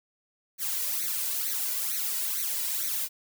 blue noise with flanger, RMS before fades -30 dBFS, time 0.58-3.09 s, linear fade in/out 50 ms, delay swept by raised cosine 0.48 to 2.08 ms, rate 2.2 Hz, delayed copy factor +0.9, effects none

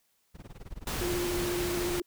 brown noise with tremolo, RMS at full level -40 dBFS, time 0.34-1.19 s, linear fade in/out 20 ms, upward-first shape sine, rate 19 Hz, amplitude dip 100%
pink noise, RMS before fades -34 dBFS, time 0.87-2 s, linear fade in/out 2 ms
sine tone with vibrato, 351.9 Hz, F4, 13 cents sharp, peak -30 dBFS, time 1.01-2.02 s, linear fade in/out 5 ms, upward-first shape square, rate 14 Hz, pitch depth 20 cents each way
effects white hiss -72 dBFS RMS until 2.06 s

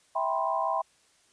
sine chord, C major seventh, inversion first, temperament just, 654.1 / 784.9 / 981.1 / 1046.5 Hz, E5 / G5 / B5 / C6, -14 / +2 / -12 / 0 cents, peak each -31 dBFS, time 0.15-0.82 s, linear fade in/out 10 ms, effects white hiss -64 dBFS RMS until 1.32 s + resampled to 22050 Hz

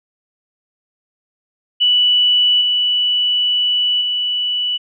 sine tone with level steps, 2960 Hz, F#7, in tune, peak -10 / -13 / -16 dBFS, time 1.8-4.78 s, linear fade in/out 20 ms, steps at 2.61 / 4.01 s, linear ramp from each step 5 ms, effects none

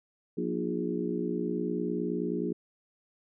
harmonic tone with a mistuned harmonic, 59.5 Hz, A#1, 36 cents sharp, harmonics 3 / 4 / 5 / 6 / 7, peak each -35 / -35 / -35 / -35 / -35 dBFS, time 0.37-2.53 s, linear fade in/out 10 ms, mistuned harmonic 5, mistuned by +56 cents, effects none

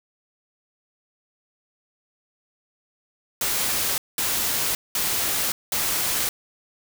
white noise bursts, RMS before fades -24 dBFS, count 4, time 3.41-6.29 s, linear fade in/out 2 ms, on 570 ms, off 200 ms, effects none

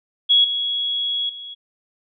sine tone with level steps, 3339 Hz, G#7, 9 cents sharp, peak -11 / -20 / -32 dBFS, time 0.29-1.55 s, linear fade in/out 20 ms, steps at 0.44 / 1.29 s, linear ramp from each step 5 ms, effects none

